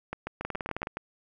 two click trains, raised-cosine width 0.5 ms, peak -18 / -17 dBFS, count 7 / 9, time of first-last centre 0.13-0.97 / 0.45-0.871 s, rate 7.14 / 19 Hz, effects none

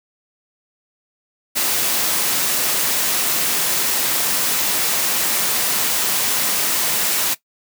white noise, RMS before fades -19 dBFS, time 1.55-7.35 s, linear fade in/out 20 ms, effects noise-tail reverb RT60 0.1 s tail -17 dB re dry + high-pass 150 Hz 12 dB/octave

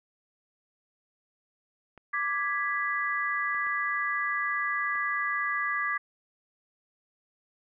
clicks, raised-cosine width 0.5 ms, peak -34 dBFS, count 4, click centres 1.977 / 3.547 / 3.667 / 4.955 s
sine chord, G# diminished, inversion second, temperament equal, 1174.7 / 1661.2 / 1975.5 Hz, D6 / G#6 / B6, 0 / 0 / 0 cents, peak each -31 dBFS, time 2.13-5.98 s, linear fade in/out 10 ms
effects none

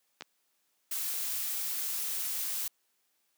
clicks, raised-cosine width 0.2 ms, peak -23 dBFS, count 2, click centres 0.209 / 0.222 s
blue noise, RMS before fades -34 dBFS, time 0.91-2.68 s, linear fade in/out 5 ms
effects white hiss -75 dBFS RMS until 3.37 s + high-pass 200 Hz 12 dB/octave

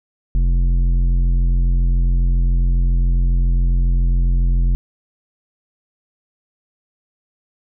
sine tone with tanh clipping, 43.65 Hz, F1, in tune, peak -14 dBFS, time 0.35-4.75 s, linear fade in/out 0 ms, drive 10 dB, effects none

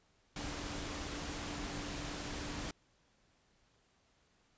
sine tone in noise, 291.8 Hz, D4, 11 cents flat, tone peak -47 dBFS, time 0.36-2.71 s, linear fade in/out 2 ms, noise pink, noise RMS -42 dBFS, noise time 0.36-2.71 s, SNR -8 dB, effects pink hiss -72 dBFS RMS until 4.57 s + resampled to 16000 Hz

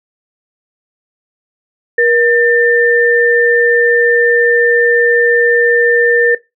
sine tone pair together, 475.6 / 1792.8 Hz, A#4 / A6, +35 / +32 cents, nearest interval octave + major seventh, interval 2297 cents, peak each -10 dBFS, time 1.98-6.35 s, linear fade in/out 5 ms, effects noise-tail reverb RT60 0.2 s tail -18 dB re dry

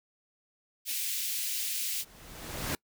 white high-pass noise, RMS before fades -33 dBFS, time 0.85-2.05 s, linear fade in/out 50 ms, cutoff 2300 Hz, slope 24 dB/octave
pink noise with exponential growth, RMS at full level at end -31 dBFS, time 1.69-2.75 s, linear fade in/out 1 ms, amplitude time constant 230 ms
effects noise-tail reverb RT60 0.1 s tail -25 dB re dry

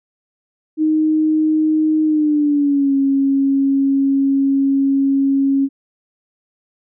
sine tone with pitch glide, 311.1 to 274 Hz, D#4 to C#4, 0 to -20 cents, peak -12 dBFS, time 0.77-5.69 s, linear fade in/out 50 ms, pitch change -220 cents, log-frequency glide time 2.04-2.95 s, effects none

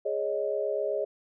sine chord, Ab suspended fourth, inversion none, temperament equal, 415.3 / 554.4 / 622.3 Hz, Ab4 / Db5 / Eb5, 0 / 0 / 0 cents, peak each -31 dBFS, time 0.05-1.05 s, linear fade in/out 10 ms, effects none

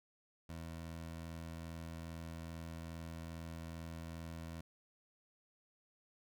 20% pulse tone, 82.41 Hz, E2, in tune, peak -40 dBFS, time 0.49-4.61 s, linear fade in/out 5 ms, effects none

